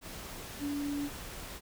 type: tone in noise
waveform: sine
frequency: 287.3 Hz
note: D4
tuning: 38 cents flat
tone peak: -32 dBFS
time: 0.59-1.1 s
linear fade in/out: 50 ms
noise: pink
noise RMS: -44 dBFS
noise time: 0.01-1.61 s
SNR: +9 dB
effects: none